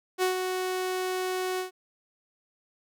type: tone with ADSR envelope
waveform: sawtooth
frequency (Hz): 370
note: F#4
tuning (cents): 0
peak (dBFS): -18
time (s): 0.18-1.71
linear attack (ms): 45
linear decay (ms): 120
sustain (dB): -6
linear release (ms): 120
effects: none